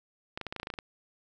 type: clicks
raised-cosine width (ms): 0.3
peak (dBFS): -20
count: 11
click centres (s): 0.375 / 0.413 / 0.467 / 0.525 / 0.563 / 0.599 / 0.631 / 0.671 / 0.702 / 0.739 / 0.788
effects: none